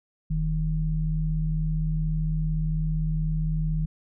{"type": "tone pair together", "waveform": "sine", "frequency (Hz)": [41.23, 157], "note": ["E1", "D#3"], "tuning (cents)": [1, 16], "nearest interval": "octave + major seventh", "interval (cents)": 2315, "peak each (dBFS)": [-26, -25], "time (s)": [0.3, 3.86], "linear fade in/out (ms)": 10, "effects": []}